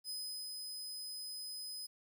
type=tone with ADSR envelope; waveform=sawtooth; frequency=5030 Hz; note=D#8; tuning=18 cents sharp; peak=-37 dBFS; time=0.04-1.87 s; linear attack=53 ms; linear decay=390 ms; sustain=-3 dB; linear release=14 ms; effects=12-bit